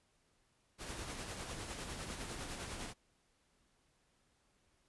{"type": "noise with tremolo", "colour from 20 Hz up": "pink", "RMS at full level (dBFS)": -43, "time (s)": [0.78, 2.94], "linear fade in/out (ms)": 50, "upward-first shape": "sine", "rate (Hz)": 9.9, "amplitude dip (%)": 40, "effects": ["pink hiss -75 dBFS RMS until 4.88 s", "resampled to 24000 Hz"]}